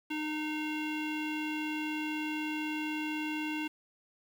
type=tone with low-pass filter; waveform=square; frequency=306 Hz; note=D#4; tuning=29 cents flat; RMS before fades=-35 dBFS; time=0.1-3.68 s; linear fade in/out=10 ms; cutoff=2800 Hz; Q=4.7; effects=9-bit